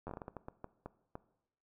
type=slowing click train; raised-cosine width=1 ms; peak=-29 dBFS; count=13; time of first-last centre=0.07-1.154 s; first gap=10 ms; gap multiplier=1.36; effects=noise-tail reverb RT60 0.8 s tail -18 dB re dry